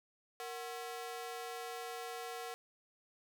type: ring-modulated tone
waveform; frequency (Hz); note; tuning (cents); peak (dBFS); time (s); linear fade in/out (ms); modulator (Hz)
sawtooth; 605; D#5; -49; -35; 0.4-2.54; 0; 138
effects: none